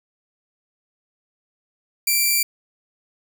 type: tone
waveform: 5% pulse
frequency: 2349 Hz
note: D7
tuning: in tune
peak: -7 dBFS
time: 2.07-2.43 s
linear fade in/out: 5 ms
effects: none